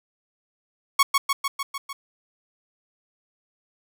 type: tone with echo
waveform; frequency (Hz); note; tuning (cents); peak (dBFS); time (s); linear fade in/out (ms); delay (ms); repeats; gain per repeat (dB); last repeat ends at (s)
sawtooth; 1108.7; C#6; 0; -10; 0.99-1.03; 5; 150; 6; -3; 1.93
effects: none